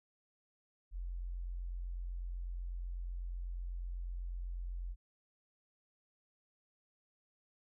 sine tone, 44.04 Hz, F1, 15 cents sharp, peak -38 dBFS, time 0.91-4.96 s, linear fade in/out 50 ms, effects none

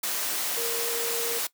sine tone in noise, 466.2 Hz, A#4, in tune, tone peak -31 dBFS, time 0.57-1.39 s, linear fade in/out 5 ms, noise white, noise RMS -29 dBFS, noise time 0.03-1.47 s, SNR -5 dB, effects noise-tail reverb RT60 0.1 s tail -18 dB re dry + high-pass 300 Hz 12 dB/octave

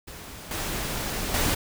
pink noise with level steps, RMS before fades -41 / -30 / -24 dBFS, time 0.07-1.55 s, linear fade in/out 10 ms, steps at 0.51 / 1.34 s, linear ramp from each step 2 ms, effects none

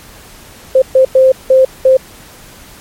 sine tone bursts at uneven times, 523.3 Hz, C5, in tune, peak -3 dBFS, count 5, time 0.75-0.82 / 0.95-1.05 / 1.15-1.32 / 1.5-1.65 / 1.85-1.97 s, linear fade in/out 5 ms, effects pink hiss -37 dBFS RMS until 2.8 s + MP3 64 kbps

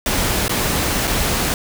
pink noise with dropouts, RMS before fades -19 dBFS, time 0.06-1.54 s, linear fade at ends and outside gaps 1 ms, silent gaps 0.481-0.494 / 1.072-1.076 s, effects none

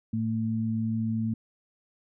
sine tone pair together, 110.96 / 223.4 Hz, A2 / A3, +15 / +27 cents, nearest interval octave, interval 1212 cents, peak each -30 / -27 dBFS, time 0.13-1.34 s, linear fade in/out 5 ms, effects none

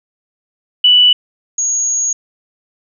sine tone pair in turn, 2964 / 6641 Hz, F#7 / G#8, +2 / -1 cents, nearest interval octave + major second, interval 1397 cents, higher second, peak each -5 / -13 dBFS, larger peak first, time 0.84-1.13 / 1.58-2.13 s, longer second, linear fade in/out 5 ms, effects none

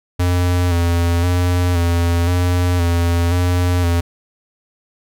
square tone with vibrato, 87.31 Hz, F2, in tune, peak -14 dBFS, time 0.19-4.01 s, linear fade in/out 10 ms, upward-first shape square, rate 0.96 Hz, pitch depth 33 cents each way, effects none

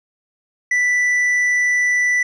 sine tone with tanh clipping, 1975.5 Hz, B6, in tune, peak -15 dBFS, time 0.71-2.23 s, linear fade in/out 5 ms, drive 5 dB, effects none

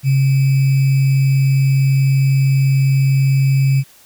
sine tone with sample-and-hold, 135.4 Hz, C#3, 40 cents flat, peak -10 dBFS, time 0.03-3.84 s, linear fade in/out 50 ms, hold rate 2450 Hz, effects white hiss -47 dBFS RMS until 4.05 s

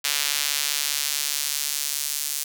sawtooth tone with high-pass filter sweep, 144.9 Hz, D3, 23 cents flat, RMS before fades -26 dBFS, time 0.04-2.44 s, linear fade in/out 10 ms, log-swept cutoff 3100 to 6700 Hz, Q 0.75, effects none

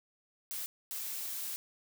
blue noise bursts at uneven times, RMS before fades -39 dBFS, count 2, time 0.51-0.66 / 0.91-1.56 s, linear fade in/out 0 ms, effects none

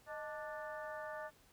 harmonic tone with a mistuned harmonic, 294.6 Hz, D4, 6 cents sharp, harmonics 2 / 3 / 4 / 5 / 6, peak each -45 / -50 / -51 / -52 / -51 dBFS, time 0.06-1.31 s, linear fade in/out 50 ms, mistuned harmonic 2, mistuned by +86 cents, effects pink hiss -67 dBFS RMS until 1.52 s

